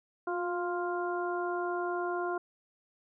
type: harmonic tone with a mistuned harmonic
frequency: 350 Hz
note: F4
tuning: 4 cents sharp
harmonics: 1 / 2 / 3 / 4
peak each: -33 / -36 / -38 / -39 dBFS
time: 0.27-2.38 s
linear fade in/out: 5 ms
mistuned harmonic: 1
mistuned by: +28 cents
effects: none